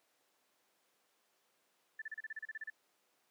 sine tone bursts, 1760 Hz, A6, in tune, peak -40 dBFS, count 12, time 1.99-2.701 s, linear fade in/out 5 ms, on 29 ms, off 33 ms, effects pink hiss -75 dBFS RMS until 3.3 s + high-pass 400 Hz 12 dB/octave

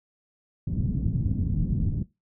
white low-pass noise, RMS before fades -26 dBFS, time 0.67-2.03 s, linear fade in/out 5 ms, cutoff 190 Hz, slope 24 dB/octave, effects noise-tail reverb RT60 0.2 s tail -18 dB re dry

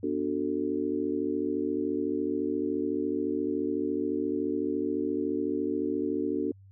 sine chord, B minor seventh, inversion none, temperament just, 246.9 / 296.3 / 370.4 / 444.5 Hz, B3 / D4 / F#4 / A4, 0 / +15 / +2 / +18 cents, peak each -35 / -30 / -32 / -34 dBFS, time 0.03-6.52 s, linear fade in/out 5 ms, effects added 97 Hz sine -50 dBFS peak until 6.71 s

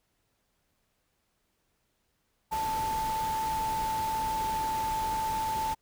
sine tone in noise, 881 Hz, A5, 2 cents sharp, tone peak -28 dBFS, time 2.51-5.75 s, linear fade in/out 20 ms, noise pink, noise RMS -39 dBFS, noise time 2.51-5.75 s, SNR +8 dB, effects pink hiss -75 dBFS RMS until 5.81 s

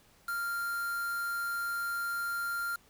triangle tone with quantisation, 1393 Hz, F6, 5 cents flat, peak -30 dBFS, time 0.28-2.76 s, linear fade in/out 5 ms, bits 7, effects pink hiss -63 dBFS RMS until 2.89 s

